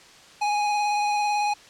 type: tone with vibrato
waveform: square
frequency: 830.6 Hz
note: G#5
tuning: in tune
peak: -22 dBFS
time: 0.41-1.54 s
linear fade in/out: 10 ms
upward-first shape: triangle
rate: 18 Hz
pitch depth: 21 cents each way
effects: white hiss -49 dBFS RMS until 1.69 s + low-pass 6000 Hz 12 dB/octave